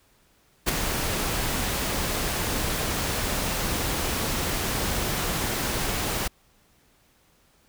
pink noise with ADSR envelope, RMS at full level -20 dBFS, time 0.66-6.28 s, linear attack 27 ms, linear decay 12 ms, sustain -7 dB, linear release 8 ms, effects pink hiss -62 dBFS RMS until 7.68 s

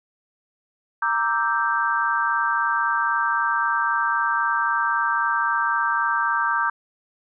sine chord, E half-diminished seventh, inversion second, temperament equal, 932.3 / 1174.7 / 1318.5 / 1568 Hz, Bb5 / D6 / E6 / G6, 0 / 0 / 0 / 0 cents, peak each -25 / -24 / -28 / -23 dBFS, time 1.02-6.7 s, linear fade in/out 5 ms, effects none

